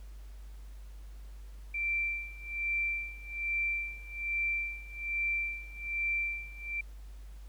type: tone with tremolo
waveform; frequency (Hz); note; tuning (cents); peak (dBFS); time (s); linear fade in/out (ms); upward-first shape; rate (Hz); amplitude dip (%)
sine; 2349; D7; 0; -28; 1.74-6.81; 5; sine; 1.2; 90
effects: added 50 Hz sine -44 dBFS peak until 7.48 s + pink hiss -63 dBFS RMS until 7.48 s